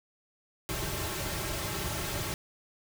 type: noise with comb filter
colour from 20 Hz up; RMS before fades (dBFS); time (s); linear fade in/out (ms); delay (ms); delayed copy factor
pink; -34; 0.69-2.34; 0; 4.1; -0.75
effects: none